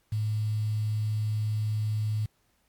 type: tone with quantisation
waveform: sine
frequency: 107.5 Hz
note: A2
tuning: 40 cents flat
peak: -25 dBFS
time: 0.12-2.26 s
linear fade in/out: 5 ms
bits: 8
effects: pink hiss -70 dBFS RMS until 2.68 s + MP3 96 kbps